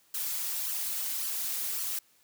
blue noise with flanger, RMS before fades -33 dBFS, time 0.14-1.99 s, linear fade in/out 5 ms, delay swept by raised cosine 0.66 to 5.96 ms, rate 1.8 Hz, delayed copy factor +0.7, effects white hiss -65 dBFS RMS until 2.23 s + high-pass 80 Hz 12 dB/octave

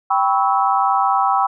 sine chord, C# half-diminished seventh, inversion second, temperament equal with one note detuned, 784 / 987.8 / 1108.7 / 1302.6 Hz, G5 / B5 / C#6 / E6, 0 / 0 / 0 / -21 cents, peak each -17 / -20 / -21 / -20 dBFS, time 0.1-1.47 s, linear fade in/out 10 ms, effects none

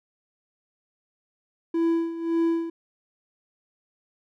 triangle tone with tremolo, 332.3 Hz, E4, 14 cents sharp, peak -17 dBFS, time 1.74-2.7 s, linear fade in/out 5 ms, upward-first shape sine, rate 1.8 Hz, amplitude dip 75%, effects none

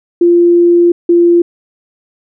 sine tone pair in turn, 346.1 / 344.7 Hz, F4 / F4, -16 / -23 cents, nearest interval unison, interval 7 cents, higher first, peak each -4 dBFS, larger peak neither, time 0.21-0.92 / 1.09-1.42 s, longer first, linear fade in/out 5 ms, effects none

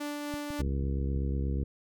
sawtooth tone with tremolo, 292.9 Hz, D4, 5 cents flat, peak -29 dBFS, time 0-0.62 s, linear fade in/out 10 ms, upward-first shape triangle, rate 3.8 Hz, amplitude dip 25%
click train, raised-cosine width 5 ms, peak -29 dBFS, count 6, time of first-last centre 0.34-1.164 s, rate 6.07 Hz
harmonic tone, 68.3 Hz, C#2, 25 cents flat, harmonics 1 / 2 / 3 / 4 / 5 / 6 / 7, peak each -29 / -35 / -39 / -41 / -43 / -45 / -46 dBFS, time 0.59-1.64 s, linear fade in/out 5 ms
effects none

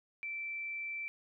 sine tone, 2334 Hz, D7, 11 cents flat, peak -37 dBFS, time 0.23-1.08 s, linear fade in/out 0 ms, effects none

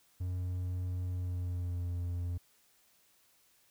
triangle tone with pitch glide, 90.4 to 87.62 Hz, F#2 to F2, -40 to +6 cents, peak -31 dBFS, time 0.2-2.38 s, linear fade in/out 10 ms, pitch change -54 cents, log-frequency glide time 1.05-1.92 s, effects white hiss -68 dBFS RMS until 3.7 s

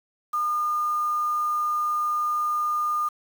sine tone with quantisation, 1213 Hz, D#6, 44 cents flat, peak -22 dBFS, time 0.33-3.09 s, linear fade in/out 10 ms, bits 7, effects none

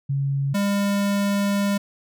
sine / square tone pair in turn, 138.59 / 201 Hz, C#3 / G3, 0 / +44 cents, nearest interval tritone, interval 644 cents, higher second, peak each -20 dBFS, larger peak neither, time 0.09-0.54 / 0.54-1.78 s, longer second, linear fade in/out 10 ms, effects none

